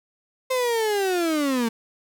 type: linear sweep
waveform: 35% pulse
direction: down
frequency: 523 to 222.4 Hz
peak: -19 dBFS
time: 0.5-1.69 s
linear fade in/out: 10 ms
effects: none